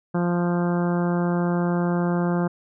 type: harmonic tone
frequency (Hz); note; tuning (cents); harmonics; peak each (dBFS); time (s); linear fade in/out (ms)
174.61; F3; 0; 1 / 2 / 3 / 4 / 5 / 6 / 7 / 8 / 9; -21 / -27 / -31 / -33 / -35 / -37 / -38 / -39 / -40; 0.14-2.48; 10
effects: none